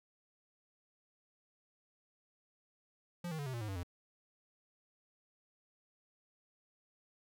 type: tone with pitch steps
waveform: square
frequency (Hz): 174.61 / 158.28 / 143.48 / 130.06 / 117.89 / 106.87 / 96.87 / 87.81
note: F3 / D#3 / D3 / C3 / A#2 / A2 / G2 / F2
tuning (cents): 0 / +30 / -40 / -10 / +20 / -50 / -20 / +10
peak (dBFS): -39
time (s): 3.24-3.832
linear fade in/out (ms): 5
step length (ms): 74
effects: none